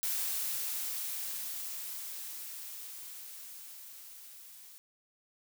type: noise with level ramp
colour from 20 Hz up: blue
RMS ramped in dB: -33 to -53 dBFS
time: 0.03-4.78 s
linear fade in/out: 0 ms
effects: none